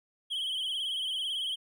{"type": "tone with vibrato", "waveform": "triangle", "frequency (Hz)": 3151, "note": "G7", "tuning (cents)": 8, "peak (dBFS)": -29, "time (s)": [0.3, 1.56], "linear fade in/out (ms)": 20, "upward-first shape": "sine", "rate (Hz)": 18, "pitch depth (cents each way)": 83, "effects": []}